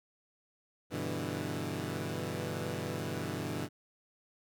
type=chord; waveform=15% pulse; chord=E minor seventh; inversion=first; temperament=equal; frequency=98 / 123.47 / 146.83 / 164.81 Hz; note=G2 / B2 / D3 / E3; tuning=0 / 0 / 0 / 0 cents; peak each=-34 dBFS; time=0.9-3.69 s; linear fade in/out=50 ms; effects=none